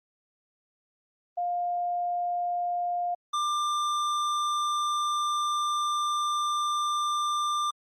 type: tone pair in turn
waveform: sine / square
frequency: 705 / 1190.8 Hz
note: F5 / D6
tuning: +16 / +24 cents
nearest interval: major sixth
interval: 908 cents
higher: second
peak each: -26 dBFS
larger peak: neither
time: 1.37-3.15 / 3.33-7.71 s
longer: second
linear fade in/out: 10 ms
effects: low-pass 7000 Hz 12 dB/octave + Opus 32 kbps